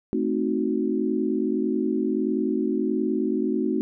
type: chord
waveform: sine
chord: A diminished seventh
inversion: none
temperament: equal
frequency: 220 / 261.6 / 311.1 / 370 Hz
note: A3 / C4 / Eb4 / Gb4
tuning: 0 / 0 / 0 / 0 cents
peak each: -27 dBFS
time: 0.13-3.81 s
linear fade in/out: 0 ms
effects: none